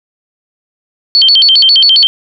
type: tone with vibrato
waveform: sine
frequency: 3729 Hz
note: A#7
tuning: in tune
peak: -3 dBFS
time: 1.15-2.07 s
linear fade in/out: 0 ms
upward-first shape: square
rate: 7.4 Hz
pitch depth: 300 cents each way
effects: none